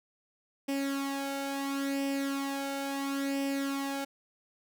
sawtooth tone with flanger, 276.1 Hz, C#4, 7 cents flat, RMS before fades -33 dBFS, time 0.68-4.05 s, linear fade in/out 10 ms, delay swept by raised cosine 0.37 to 1.37 ms, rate 0.73 Hz, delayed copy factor +0.65, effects none

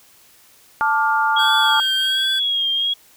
sine chord, D minor, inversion second, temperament just, 881 / 1174.7 / 1409.6 Hz, A5 / D6 / F6, +2 / 0 / +16 cents, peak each -18 / -22 / -19 dBFS, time 0.81-1.8 s, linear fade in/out 0 ms
sine tone with vibrato, 3302 Hz, G#7, 11 cents flat, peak -17 dBFS, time 1.36-2.94 s, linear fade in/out 10 ms, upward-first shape triangle, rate 1.3 Hz, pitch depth 62 cents each way
square tone with pitch glide, 1543 to 1559.1 Hz, G6 to G6, -28 to -10 cents, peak -25 dBFS, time 1.38-2.4 s, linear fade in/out 20 ms, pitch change +18 cents, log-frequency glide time 2.12-2.18 s
effects white hiss -51 dBFS RMS until 3.16 s

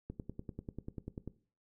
click train, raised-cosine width 3 ms, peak -28 dBFS, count 13, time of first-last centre 0.1-1.276 s, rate 10.2 Hz, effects noise-tail reverb RT60 0.4 s tail -17 dB re dry

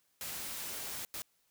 white noise bursts at uneven times, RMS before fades -41 dBFS, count 2, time 0.21-1.05 / 1.14-1.22 s, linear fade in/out 0 ms, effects white hiss -74 dBFS RMS until 1.5 s

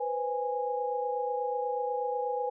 sine tone cluster, 492.8 / 521 / 826 Hz, B4 / C5 / G#5, -4 / -7 / -10 cents, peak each -32 / -37 / -32 dBFS, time 0-2.5 s, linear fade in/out 10 ms, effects none

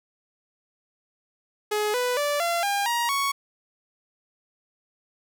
sawtooth tone with pitch steps, 421.3 / 495.3 / 582.2 / 684.4 / 804.5 / 945.8 / 1111.8 Hz, G#4 / B4 / D5 / F5 / G5 / A#5 / C#6, +25 / +5 / -15 / -35 / +45 / +25 / +5 cents, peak -19 dBFS, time 1.71-3.32 s, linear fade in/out 10 ms, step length 230 ms, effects none

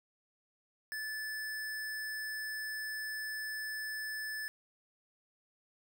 square tone, 1740 Hz, A6, 20 cents flat, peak -38 dBFS, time 0.92-4.48 s, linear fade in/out 0 ms, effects none

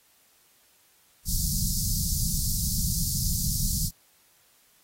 pink band-stop noise, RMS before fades -27 dBFS, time 1.25-3.91 s, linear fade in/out 50 ms, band 190 to 4600 Hz, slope 48 dB/octave, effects white hiss -62 dBFS RMS until 4.83 s + AAC 48 kbps

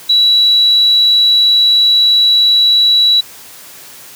sine tone, 3921 Hz, B7, 13 cents flat, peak -6 dBFS, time 0.09-3.21 s, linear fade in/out 10 ms, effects white hiss -35 dBFS RMS until 4.15 s + high-pass 80 Hz 12 dB/octave

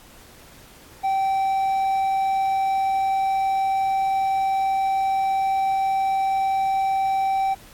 triangle tone, 775 Hz, G5, 20 cents flat, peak -17 dBFS, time 1.03-7.55 s, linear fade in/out 20 ms, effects pink hiss -48 dBFS RMS until 7.73 s + AAC 64 kbps

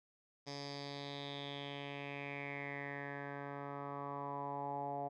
10% pulse tone with low-pass filter sweep, 141.6 Hz, C#3, 37 cents sharp, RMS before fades -44 dBFS, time 0.46-5.09 s, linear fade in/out 20 ms, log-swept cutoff 5300 to 740 Hz, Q 5.8, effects none

